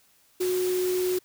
sine tone in noise, 365.6 Hz, F#4, 21 cents flat, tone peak -23 dBFS, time 0.4-1.19 s, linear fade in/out 10 ms, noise white, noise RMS -36 dBFS, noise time 0.4-1.19 s, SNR +10 dB, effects white hiss -62 dBFS RMS until 1.24 s

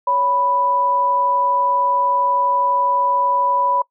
sine tone pair together, 559.9 / 987.8 Hz, C#5 / B5, +17 / 0 cents, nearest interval minor seventh, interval 983 cents, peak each -24 / -15 dBFS, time 0.07-3.82 s, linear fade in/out 5 ms, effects noise-tail reverb RT60 0.1 s tail -22 dB re dry

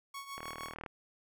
sawtooth tone with tremolo, 1108.7 Hz, C#6, in tune, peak -36 dBFS, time 0.14-0.74 s, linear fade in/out 5 ms, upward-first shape triangle, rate 6.5 Hz, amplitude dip 75%
click train, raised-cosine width 0.5 ms, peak -27 dBFS, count 20, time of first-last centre 0.38-0.862 s, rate 39.4 Hz
effects none

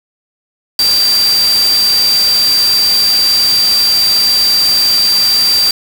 sine tone in noise, 4699 Hz, D8, in tune, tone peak -8 dBFS, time 0.79-5.71 s, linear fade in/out 2 ms, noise white, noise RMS -19 dBFS, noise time 0.79-5.71 s, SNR +8 dB, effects none

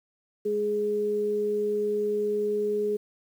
sine tone pair together, 207.7 / 417.8 Hz, G#3 / G#4, 0 / +10 cents, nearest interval octave, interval 1210 cents, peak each -35 / -24 dBFS, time 0.45-2.97 s, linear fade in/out 10 ms, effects 9-bit

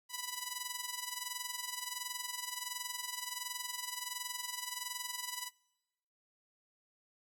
5% pulse tone with amplitude modulation, 987.8 Hz, B5, in tune, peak -24 dBFS, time 0.09-5.51 s, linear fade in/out 50 ms, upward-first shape sine, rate 21.4 Hz, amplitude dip 70%, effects noise-tail reverb RT60 1.0 s tail -26 dB re dry + Opus 48 kbps

